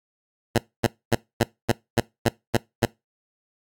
10% pulse tone bursts, 116.54 Hz, A#2, in tune, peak -8 dBFS, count 9, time 0.55-2.856 s, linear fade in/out 5 ms, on 34 ms, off 250 ms, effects noise-tail reverb RT60 0.2 s tail -22 dB re dry + AAC 64 kbps

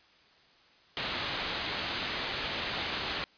white low-pass noise, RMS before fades -35 dBFS, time 0.97-3.24 s, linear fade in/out 0 ms, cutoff 4400 Hz, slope 48 dB/octave, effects white hiss -61 dBFS RMS until 3.37 s + resampled to 11025 Hz

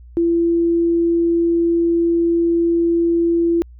sine tone, 337.9 Hz, E4, 43 cents sharp, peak -13 dBFS, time 0.17-3.62 s, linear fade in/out 0 ms, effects added 60 Hz sine -38 dBFS peak until 3.79 s

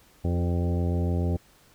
harmonic tone with a mistuned harmonic, 86.8 Hz, F2, 10 cents flat, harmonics 1 / 2 / 3 / 4 / 5 / 6 / 7 / 9, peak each -24 / -30 / -34 / -36 / -38 / -40 / -41 / -43 dBFS, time 0.24-1.37 s, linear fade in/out 10 ms, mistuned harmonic 4, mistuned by +16 cents, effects pink hiss -58 dBFS RMS until 1.74 s

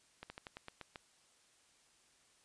slowing click train, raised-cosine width 0.3 ms, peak -30 dBFS, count 8, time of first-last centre 0.23-0.958 s, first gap 70 ms, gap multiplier 1.13, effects white hiss -69 dBFS RMS until 2.44 s + resampled to 22050 Hz

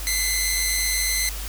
10% pulse tone pair together, 2015 / 2103 Hz, B6 / C7, +34 / +8 cents, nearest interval minor second, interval 74 cents, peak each -15 dBFS, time 0.07-1.29 s, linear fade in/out 0 ms, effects added 50 Hz sine -30 dBFS peak until 1.48 s + white hiss -35 dBFS RMS until 1.48 s

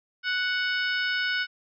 harmonic tone, 740 Hz, F#5, in tune, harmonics 2 / 3 / 4 / 5 / 6 / 7, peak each -26 / -33 / -33 / -38 / -40 / -37 dBFS, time 0.23-1.47 s, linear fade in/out 50 ms, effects none

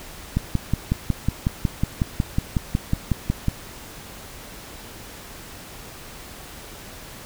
click train, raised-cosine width 5 ms, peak -7 dBFS, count 18, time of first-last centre 0.37-3.484 s, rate 5.46 Hz, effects pink hiss -40 dBFS RMS until 7.25 s

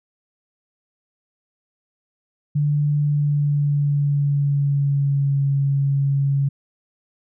sine tone with pitch glide, 146.83 to 139.15 Hz, D3 to C#3, 0 to +7 cents, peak -16 dBFS, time 2.55-6.49 s, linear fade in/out 10 ms, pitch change -93 cents, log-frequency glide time 3-5.44 s, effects none

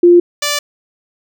sine / 5% pulse tone pair in turn, 349.2 / 585.3 Hz, F4 / D5, 0 / -6 cents, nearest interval major sixth, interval 894 cents, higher second, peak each -3 dBFS, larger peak neither, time 0.03-0.2 / 0.42-0.59 s, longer neither, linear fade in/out 5 ms, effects none

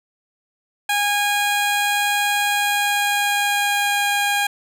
15% pulse tone with pitch glide, 819 to 813.3 Hz, G#5 to G#5, -24 to -36 cents, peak -11 dBFS, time 0.89-4.47 s, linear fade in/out 5 ms, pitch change -12 cents, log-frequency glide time 2.48-4.06 s, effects none

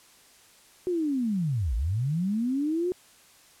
sine linear two-way sweep, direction down then up, 370 to 51 to 370 Hz, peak -24 dBFS, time 0.87-2.92 s, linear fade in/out 0 ms, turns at 1.75 s, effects white hiss -56 dBFS RMS until 3.6 s + low-pass 11000 Hz 12 dB/octave

